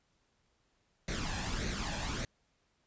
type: noise with flanger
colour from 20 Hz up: pink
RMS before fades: -36 dBFS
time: 1.08-2.25 s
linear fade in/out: 2 ms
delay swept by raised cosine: 0.48 to 1.2 ms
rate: 1.7 Hz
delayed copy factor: +0.6
effects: pink hiss -75 dBFS RMS until 2.86 s + resampled to 16000 Hz